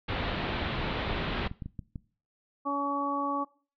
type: low-pass noise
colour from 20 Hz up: pink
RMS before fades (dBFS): -32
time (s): 0.08-1.48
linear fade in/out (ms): 10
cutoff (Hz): 3900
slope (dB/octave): 48
type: clicks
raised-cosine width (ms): 5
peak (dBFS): -25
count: 6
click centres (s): 1.465 / 1.514 / 1.622 / 1.66 / 1.792 / 1.958
type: harmonic tone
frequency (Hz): 282.4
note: C#4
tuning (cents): +32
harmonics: 1 / 2 / 3 / 4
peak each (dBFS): -33 / -37 / -36 / -30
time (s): 2.65-3.45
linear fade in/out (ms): 20
effects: noise-tail reverb RT60 0.4 s tail -20 dB re dry